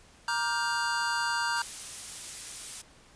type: chord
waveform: square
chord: G minor seventh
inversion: first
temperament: just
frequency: 940.8 / 1176 / 1411.2 / 1568 Hz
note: Bb5 / D6 / F6 / G6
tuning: +16 / +2 / +18 / 0 cents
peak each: -32 / -38 / -35 / -33 dBFS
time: 0.28-1.62 s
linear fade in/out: 2 ms
type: noise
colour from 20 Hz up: blue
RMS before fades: -37 dBFS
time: 1.56-2.82 s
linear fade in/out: 10 ms
effects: pink hiss -57 dBFS RMS until 3.15 s + resampled to 22050 Hz